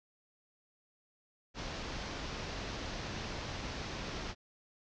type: low-pass noise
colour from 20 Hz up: pink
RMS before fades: -41 dBFS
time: 1.54-4.35 s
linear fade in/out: 50 ms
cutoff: 6100 Hz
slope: 48 dB/octave
effects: none